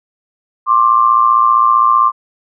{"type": "tone pair together", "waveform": "sine", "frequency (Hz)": [1059.3, 1174.7], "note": ["C6", "D6"], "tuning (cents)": [21, 0], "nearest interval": "major second", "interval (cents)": 179, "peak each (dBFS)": -10, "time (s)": [0.66, 2.12], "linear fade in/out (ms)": 50, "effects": []}